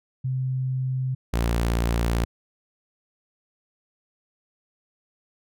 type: tone pair in turn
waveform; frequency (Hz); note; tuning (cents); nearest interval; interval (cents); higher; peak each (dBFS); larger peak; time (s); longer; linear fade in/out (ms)
sine / sawtooth; 130 / 57.91; C3 / A#1; -11 / -11; octave + major second; 1400; first; -23 / -17; second; 0.24-1.15 / 1.33-2.25; second; 10
effects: none